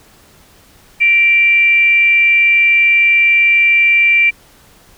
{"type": "tone with frequency modulation", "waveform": "sine", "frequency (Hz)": 2349, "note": "D7", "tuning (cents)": 0, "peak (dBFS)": -7, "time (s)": [1, 4.31], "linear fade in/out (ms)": 20, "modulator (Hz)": 452, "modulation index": 0.25, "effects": ["pink hiss -46 dBFS RMS until 4.97 s"]}